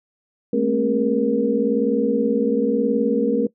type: tone cluster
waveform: sine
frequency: 209 / 227.5 / 268.6 / 411.7 / 472.9 Hz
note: G#3 / A#3 / C4 / G#4 / A#4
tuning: +11 / -42 / +46 / -15 / +25 cents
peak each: -25 / -23 / -22 / -28 / -20 dBFS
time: 0.53-3.47 s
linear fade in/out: 5 ms
effects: noise-tail reverb RT60 0.1 s tail -19 dB re dry